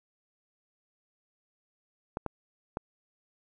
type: clicks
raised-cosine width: 1 ms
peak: -18 dBFS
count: 3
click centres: 2.171 / 2.263 / 2.771 s
effects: none